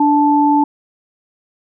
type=tone pair together; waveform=sine; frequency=292.3 / 876 Hz; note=D4 / A5; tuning=-8 / -8 cents; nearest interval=octave + perfect fifth; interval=1900 cents; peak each=-12 dBFS; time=0-0.64 s; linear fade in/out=5 ms; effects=none